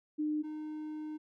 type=tone pair in turn; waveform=sine / triangle; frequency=303.1 / 306.8 Hz; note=D#4 / D#4; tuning=-45 / -24 cents; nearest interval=unison; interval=21 cents; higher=second; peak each=-30 / -36 dBFS; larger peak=first; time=0.18-0.43 / 0.43-1.18 s; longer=second; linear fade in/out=20 ms; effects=none